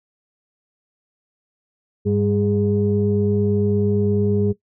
sine tone cluster, 101.1 / 200.9 / 411.9 Hz, G#2 / G3 / G#4, -46 / +43 / -14 cents, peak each -20 dBFS, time 2.05-4.53 s, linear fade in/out 20 ms, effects noise-tail reverb RT60 0.1 s tail -17 dB re dry + tanh soft clip ceiling -7 dBFS

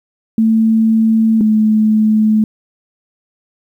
sine tone pair in turn, 222.6 / 216.1 Hz, A3 / A3, +20 / -31 cents, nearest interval minor second, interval 51 cents, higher first, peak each -8 dBFS, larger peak neither, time 0.38-1.41 / 1.41-2.44 s, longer neither, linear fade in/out 2 ms, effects 8-bit

